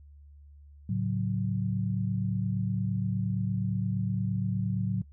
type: chord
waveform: sine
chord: F# minor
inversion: first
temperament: equal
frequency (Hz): 110 / 138.59 / 185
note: A2 / C#3 / F#3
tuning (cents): 0 / 0 / 0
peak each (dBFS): -30 / -34 / -30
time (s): 0.89-5.02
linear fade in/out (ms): 5
effects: noise-tail reverb RT60 0.1 s tail -23 dB re dry + added 72 Hz sine -49 dBFS peak until 5.12 s